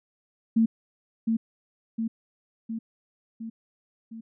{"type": "tone with echo", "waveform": "sine", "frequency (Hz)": 225.7, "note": "A3", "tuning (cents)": 44, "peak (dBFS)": -17, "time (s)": [0.56, 0.66], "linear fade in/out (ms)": 10, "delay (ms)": 710, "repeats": 5, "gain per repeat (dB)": -4, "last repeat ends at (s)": 4.21, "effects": []}